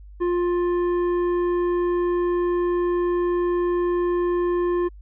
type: tone with hard clipping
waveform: sine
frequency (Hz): 351.6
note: F4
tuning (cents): +12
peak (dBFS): -21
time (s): 0.2-4.89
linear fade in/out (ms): 20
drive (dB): 8
effects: added 50 Hz sine -40 dBFS peak until 5.01 s + resampled to 8000 Hz